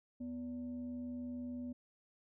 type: tone with frequency modulation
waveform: sine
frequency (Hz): 246.9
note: B3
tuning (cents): 0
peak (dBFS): -40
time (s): 0.2-1.73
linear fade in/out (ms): 10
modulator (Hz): 327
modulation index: 0.34
effects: none